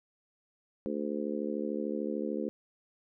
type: harmonic tone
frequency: 73.42 Hz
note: D2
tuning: in tune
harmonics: 3 / 4 / 5 / 6 / 7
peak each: -36 / -37 / -38 / -39 / -39 dBFS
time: 0.86-2.49 s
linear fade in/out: 0 ms
effects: none